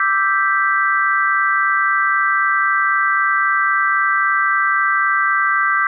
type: chord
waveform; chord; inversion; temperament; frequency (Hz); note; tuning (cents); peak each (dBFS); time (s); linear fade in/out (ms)
sine; E minor seventh; third; equal; 1174.7 / 1318.5 / 1568 / 1975.5; D6 / E6 / G6 / B6; 0 / 0 / 0 / 0; -18 / -22 / -17 / -21; 0-5.87; 2
effects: none